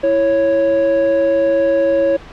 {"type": "tone pair together", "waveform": "triangle", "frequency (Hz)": [331.5, 553], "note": ["E4", "C#5"], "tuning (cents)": [10, -4], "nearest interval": "major sixth", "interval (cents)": 886, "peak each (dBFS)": [-18, -10], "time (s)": [0.03, 2.17], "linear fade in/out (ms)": 10, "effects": ["pink hiss -37 dBFS RMS until 2.32 s", "low-pass 3000 Hz 12 dB/octave"]}